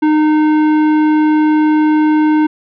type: tone with tanh clipping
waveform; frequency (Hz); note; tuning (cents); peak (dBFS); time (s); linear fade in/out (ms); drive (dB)
triangle; 306.6; D#4; -25; -10; 0.02-2.47; 10; 17
effects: none